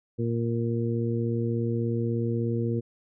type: harmonic tone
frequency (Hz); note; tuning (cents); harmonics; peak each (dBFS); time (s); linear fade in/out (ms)
116.54; A#2; 0; 1 / 2 / 3 / 4; -27 / -30 / -32 / -33; 0.18-2.81; 20
effects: none